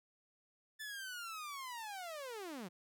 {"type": "linear sweep", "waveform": "sawtooth", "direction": "down", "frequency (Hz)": [1760, 162.6], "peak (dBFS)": -40, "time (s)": [0.79, 2.69], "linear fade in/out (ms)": 20, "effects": []}